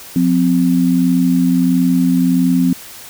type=tone pair together; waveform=sine; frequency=177.9 / 259.4 Hz; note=F3 / C4; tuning=+32 / -15 cents; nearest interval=perfect fifth; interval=653 cents; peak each=-14 / -12 dBFS; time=0.16-2.73 s; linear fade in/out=2 ms; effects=white hiss -35 dBFS RMS until 3.09 s